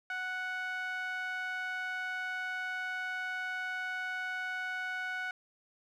sawtooth tone with band-pass filter, 740 Hz, F#5, in tune, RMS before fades -37 dBFS, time 0.1-5.31 s, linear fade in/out 2 ms, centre 1700 Hz, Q 4.3, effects 12-bit

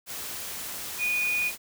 sine tone in noise, 2462 Hz, D#7, 19 cents flat, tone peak -24 dBFS, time 0.98-1.52 s, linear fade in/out 50 ms, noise white, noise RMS -36 dBFS, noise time 0.06-1.58 s, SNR +9 dB, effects none

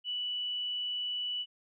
sine tone, 2960 Hz, F#7, in tune, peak -32 dBFS, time 0.04-1.46 s, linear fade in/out 50 ms, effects none

